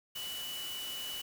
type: tone in noise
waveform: sine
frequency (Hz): 2960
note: F#7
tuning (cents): 0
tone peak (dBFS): -39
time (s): 0.15-1.22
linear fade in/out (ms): 10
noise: white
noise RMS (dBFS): -44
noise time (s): 0.15-1.22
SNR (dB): +2
effects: none